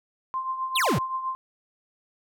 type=tone with tremolo; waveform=sine; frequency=1046.5 Hz; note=C6; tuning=in tune; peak=-24 dBFS; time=0.34-1.35 s; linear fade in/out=0 ms; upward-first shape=triangle; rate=7.7 Hz; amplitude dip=65%
type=exponential sweep; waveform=square; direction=down; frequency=4478 to 95.7 Hz; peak=-22 dBFS; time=0.75-0.99 s; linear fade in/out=10 ms
effects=none